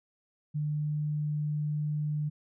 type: tone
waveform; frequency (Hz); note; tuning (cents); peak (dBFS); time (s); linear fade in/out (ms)
sine; 149.9; D3; +36; -28; 0.54-2.3; 20
effects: none